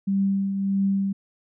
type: tone with tremolo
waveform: sine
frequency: 196 Hz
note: G3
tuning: in tune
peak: -18 dBFS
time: 0.07-1.13 s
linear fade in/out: 10 ms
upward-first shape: triangle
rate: 1.6 Hz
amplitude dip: 50%
effects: none